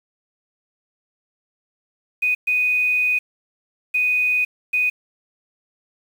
sine tone bursts at uneven times, 2489 Hz, D#7, in tune, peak -16 dBFS, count 4, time 2.22-2.35 / 2.47-3.19 / 3.94-4.45 / 4.73-4.9 s, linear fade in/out 10 ms, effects 7-bit

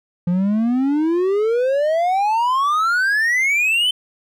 triangle exponential sweep, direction up, 171.5 to 3088 Hz, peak -13 dBFS, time 0.27-3.91 s, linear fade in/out 5 ms, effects none

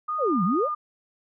sine tone with vibrato, 1223 Hz, D#6, 30 cents flat, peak -25 dBFS, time 0.08-0.75 s, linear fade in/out 10 ms, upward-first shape sine, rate 2.7 Hz, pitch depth 18 cents each way
sine exponential two-way sweep, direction down then up, 660 to 166.4 to 660 Hz, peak -21 dBFS, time 0.18-0.69 s, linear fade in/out 50 ms, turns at 0.44 s
effects none

